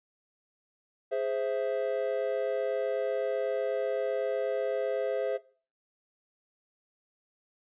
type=chord; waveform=triangle; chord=Ab augmented; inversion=none; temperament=equal; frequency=415.3 / 523.3 / 659.3 Hz; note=Ab4 / C5 / E5; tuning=0 / 0 / 0 cents; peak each=-31 / -29 / -30 dBFS; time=1.11-5.38 s; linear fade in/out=20 ms; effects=noise-tail reverb RT60 0.4 s tail -19 dB re dry + resampled to 8000 Hz